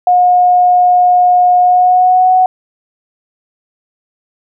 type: tone with pitch glide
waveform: sine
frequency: 720 to 741.1 Hz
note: F#5 to F#5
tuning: -47 to +3 cents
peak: -5 dBFS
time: 0.07-2.46 s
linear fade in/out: 2 ms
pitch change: +50 cents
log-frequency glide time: 1.6-2.32 s
effects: none